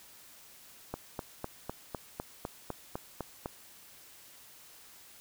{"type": "click train", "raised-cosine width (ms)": 1, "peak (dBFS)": -21, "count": 11, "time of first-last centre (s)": [0.94, 3.459], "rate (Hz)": 3.97, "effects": ["white hiss -55 dBFS RMS until 5.2 s"]}